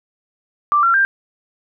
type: tone with pitch steps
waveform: sine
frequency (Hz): 1175 / 1365.4 / 1586.7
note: D6 / F6 / G6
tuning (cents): +1 / -40 / +21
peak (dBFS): -11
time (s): 0.72-1.05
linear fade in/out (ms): 0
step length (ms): 110
effects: none